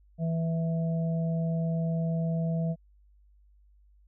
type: harmonic tone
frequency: 164.4 Hz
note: E3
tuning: 4 cents flat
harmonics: 1 / 3 / 4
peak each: -26 / -42 / -37 dBFS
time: 0.18-2.76 s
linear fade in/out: 50 ms
effects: added 50 Hz sine -57 dBFS peak until 4.07 s